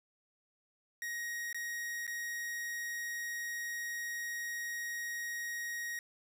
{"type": "tone with dropouts", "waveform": "45% pulse", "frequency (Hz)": 1884, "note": "A#6", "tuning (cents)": 18, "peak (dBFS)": -37, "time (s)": [1.02, 5.99], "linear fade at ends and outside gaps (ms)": 1, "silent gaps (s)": [[1.528, 1.545], [2.067, 2.077]], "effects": []}